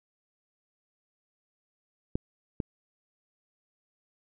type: clicks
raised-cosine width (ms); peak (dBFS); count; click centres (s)
3; -15 / -17; 2; 2.155 / 2.602
effects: none